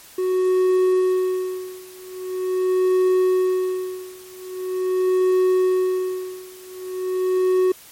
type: tone with tremolo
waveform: triangle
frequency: 370 Hz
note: F#4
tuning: in tune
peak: -12 dBFS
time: 0.18-7.72 s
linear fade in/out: 5 ms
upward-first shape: sine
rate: 0.43 Hz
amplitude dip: 95%
effects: white hiss -45 dBFS RMS until 7.91 s + MP3 64 kbps